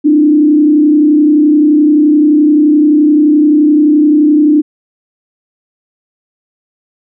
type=tone with frequency modulation; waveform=sine; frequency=300 Hz; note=D4; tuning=37 cents sharp; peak=-4 dBFS; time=0.04-4.62 s; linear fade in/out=20 ms; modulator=31.6 Hz; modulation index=0.61; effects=none